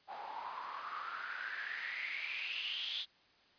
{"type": "noise with band-pass filter sweep", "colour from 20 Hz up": "white", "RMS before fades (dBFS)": -42, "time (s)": [0.07, 3.06], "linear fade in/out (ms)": 50, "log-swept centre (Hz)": [790, 3500], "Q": 7.5, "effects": ["white hiss -67 dBFS RMS until 3.58 s", "resampled to 11025 Hz"]}